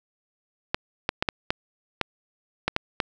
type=clicks; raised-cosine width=0.3 ms; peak=-6 dBFS; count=9; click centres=0.745 / 1.091 / 1.225 / 1.288 / 1.505 / 2.013 / 2.68 / 2.764 / 3.002 s; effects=none